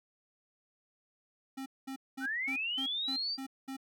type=tone bursts; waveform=square; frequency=267.3 Hz; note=C4; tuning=37 cents sharp; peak=-39 dBFS; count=8; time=1.57-3.768 s; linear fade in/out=10 ms; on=91 ms; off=210 ms
type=linear sweep; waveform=sine; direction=up; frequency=1438 to 4762 Hz; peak=-32 dBFS; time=2.2-3.38 s; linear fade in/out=50 ms
effects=none